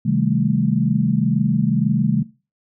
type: chord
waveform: sine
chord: A half-diminished seventh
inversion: first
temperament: just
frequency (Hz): 132 / 158.4 / 198 / 220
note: C3 / Eb3 / G3 / A3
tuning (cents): +16 / +31 / +18 / 0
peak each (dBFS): -21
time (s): 0.05-2.23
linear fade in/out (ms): 10
effects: noise-tail reverb RT60 0.3 s tail -18 dB re dry